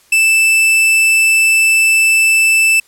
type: tone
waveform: 45% pulse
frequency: 2643 Hz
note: E7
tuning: 4 cents sharp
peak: -8 dBFS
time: 0.12-2.8 s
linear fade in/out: 5 ms
effects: white hiss -50 dBFS RMS until 2.87 s + low-pass 12000 Hz 12 dB/octave